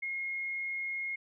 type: tone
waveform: sine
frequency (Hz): 2151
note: C7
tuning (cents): +47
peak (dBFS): -33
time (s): 0.02-1.16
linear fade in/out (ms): 10
effects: none